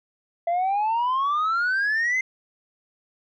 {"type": "exponential sweep", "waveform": "sine", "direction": "up", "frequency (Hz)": [672, 2093], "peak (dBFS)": -18, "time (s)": [0.47, 2.21], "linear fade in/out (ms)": 5, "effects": ["tanh soft clip ceiling -19 dBFS"]}